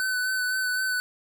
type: tone with vibrato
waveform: square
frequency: 1509 Hz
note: F#6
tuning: 34 cents sharp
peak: -25 dBFS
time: 0-1 s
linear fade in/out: 0 ms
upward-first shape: sine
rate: 3.9 Hz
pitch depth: 21 cents each way
effects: none